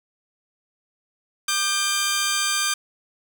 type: tone pair together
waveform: 10% pulse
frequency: 1200 / 1575.1 Hz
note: D6 / G6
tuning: +37 / +8 cents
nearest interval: perfect fourth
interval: 471 cents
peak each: -15 dBFS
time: 1.48-2.74 s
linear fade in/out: 5 ms
effects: none